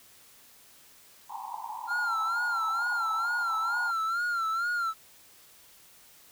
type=band-pass noise; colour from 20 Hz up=white; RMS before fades=-39 dBFS; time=1.29-3.92 s; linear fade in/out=20 ms; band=810 to 1000 Hz; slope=96 dB/octave
type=tone with vibrato; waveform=triangle; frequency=1375 Hz; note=F6; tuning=27 cents flat; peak=-25 dBFS; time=1.87-4.94 s; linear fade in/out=50 ms; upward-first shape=sine; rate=2.2 Hz; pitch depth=84 cents each way
effects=white hiss -56 dBFS RMS until 6.31 s